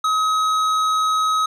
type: tone with tanh clipping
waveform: triangle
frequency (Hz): 1272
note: D#6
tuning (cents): +38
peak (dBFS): -18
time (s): 0.04-1.46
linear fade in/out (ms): 5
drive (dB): 16
effects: none